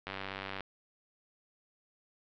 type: click train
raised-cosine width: 0.3 ms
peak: -22 dBFS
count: 53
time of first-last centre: 0.07-0.607 s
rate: 96.9 Hz
effects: low-pass 4000 Hz 12 dB/octave